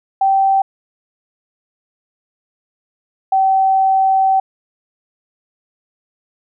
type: tone pair in turn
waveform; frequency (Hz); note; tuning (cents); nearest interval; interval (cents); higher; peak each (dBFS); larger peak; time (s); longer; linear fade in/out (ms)
sine; 777 / 768.5; G5 / G5; -16 / -35; unison; 19; first; -10; neither; 0.21-0.62 / 3.32-4.4; second; 5
effects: none

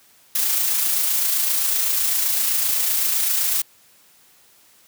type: noise with amplitude modulation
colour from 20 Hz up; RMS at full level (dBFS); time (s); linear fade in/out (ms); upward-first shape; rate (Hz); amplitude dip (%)
blue; -19; 0.35-3.62; 5; sine; 27.8; 30
effects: white hiss -54 dBFS RMS until 4.87 s + high-pass 80 Hz 12 dB/octave

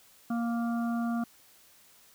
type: harmonic tone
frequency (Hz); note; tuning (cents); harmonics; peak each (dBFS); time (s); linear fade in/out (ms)
233.8; A#3; +5; 1 / 3 / 5 / 6; -28 / -38 / -42 / -44; 0.3-1.24; 5
effects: white hiss -59 dBFS RMS until 2.14 s

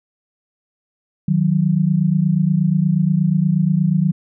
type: tone pair together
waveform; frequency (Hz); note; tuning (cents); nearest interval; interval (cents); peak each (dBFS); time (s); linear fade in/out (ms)
sine; 156 / 184.39; D#3 / F#3; +5 / -6; minor third; 289; -16; 1.28-4.12; 5
effects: none

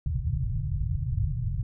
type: low-pass noise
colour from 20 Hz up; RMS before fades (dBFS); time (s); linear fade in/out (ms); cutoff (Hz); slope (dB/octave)
white; -28; 0.06-1.63; 2; 150; 96
effects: none

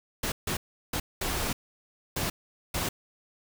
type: noise bursts at uneven times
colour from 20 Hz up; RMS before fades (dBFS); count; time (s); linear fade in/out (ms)
pink; -30; 6; 0.23-0.32 / 0.47-0.57 / 0.93-1 / 1.21-1.53 / 2.16-2.3 / 2.74-2.89; 5
effects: none

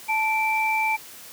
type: tone pair together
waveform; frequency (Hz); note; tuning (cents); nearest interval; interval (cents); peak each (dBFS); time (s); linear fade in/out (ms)
sine; 876.5 / 2340; A5 / D7; -7 / -7; octave + perfect fourth; 1700; -23; 0.08-0.97; 20
effects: white hiss -43 dBFS RMS until 1.32 s + high-pass 100 Hz 12 dB/octave

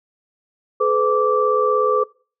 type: tone cluster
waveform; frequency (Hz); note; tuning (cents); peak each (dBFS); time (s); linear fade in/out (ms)
sine; 428.5 / 505 / 1166; A4 / B4 / D6; -46 / +39 / -13; -19; 0.8-2.04; 10
effects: noise-tail reverb RT60 0.4 s tail -23 dB re dry

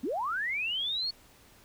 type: linear sweep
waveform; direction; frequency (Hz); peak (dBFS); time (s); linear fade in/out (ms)
sine; up; 207.7 to 4435; -29; 0.03-1.11; 10
effects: pink hiss -58 dBFS RMS until 1.64 s

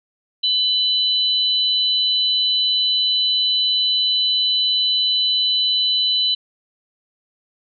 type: tone pair together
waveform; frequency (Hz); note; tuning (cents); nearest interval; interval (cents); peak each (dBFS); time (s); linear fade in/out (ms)
sine; 2993 / 3990; F#7 / B7; +19 / +17; perfect fourth; 498; -20 / -17; 0.43-6.35; 10
effects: none

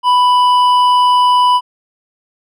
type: tone with hard clipping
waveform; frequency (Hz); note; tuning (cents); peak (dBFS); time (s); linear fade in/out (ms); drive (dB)
sine; 991; B5; +6; -9; 0.03-1.61; 50; 7
effects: none

